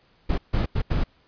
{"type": "noise bursts at uneven times", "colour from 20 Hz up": "brown", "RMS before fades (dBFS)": -22, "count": 4, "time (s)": [[0.29, 0.38], [0.53, 0.66], [0.75, 0.82], [0.9, 1.04]], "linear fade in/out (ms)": 10, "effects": ["pink hiss -61 dBFS RMS until 1.27 s", "resampled to 11025 Hz"]}